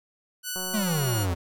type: tone with pitch glide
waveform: 5% pulse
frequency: 1485 to 1439.4 Hz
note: F#6 to F#6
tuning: +6 to -48 cents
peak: -19 dBFS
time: 0.43-1.27 s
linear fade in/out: 50 ms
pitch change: -54 cents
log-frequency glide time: 0.72-1.09 s
type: click train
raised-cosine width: 1 ms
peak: -25 dBFS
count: 145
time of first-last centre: 0.56-1.338 s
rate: 185 Hz
type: exponential sweep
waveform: square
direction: down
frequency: 225.6 to 82.41 Hz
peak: -25 dBFS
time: 0.73-1.35 s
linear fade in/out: 20 ms
effects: none